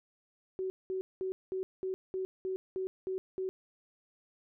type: tone bursts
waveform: sine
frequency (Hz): 376.5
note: F#4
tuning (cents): +30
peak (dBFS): -32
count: 10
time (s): 0.59-3.49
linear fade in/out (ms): 0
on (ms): 110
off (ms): 200
effects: none